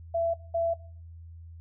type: tone pair in turn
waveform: sine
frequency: 669 / 669 Hz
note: E5 / E5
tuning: +25 / +25 cents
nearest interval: unison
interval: 0 cents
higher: neither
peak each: -24 dBFS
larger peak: neither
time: 0.14-0.34 / 0.54-0.74 s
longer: neither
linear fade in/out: 10 ms
effects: noise-tail reverb RT60 0.5 s tail -21 dB re dry + added 83 Hz sine -43 dBFS peak until 1.6 s